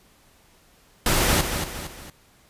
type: noise with echo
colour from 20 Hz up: pink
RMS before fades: -20 dBFS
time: 1.06-1.41 s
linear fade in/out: 2 ms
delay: 230 ms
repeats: 3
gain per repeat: -7 dB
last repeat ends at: 2.1 s
effects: pink hiss -57 dBFS RMS until 2.49 s + resampled to 32000 Hz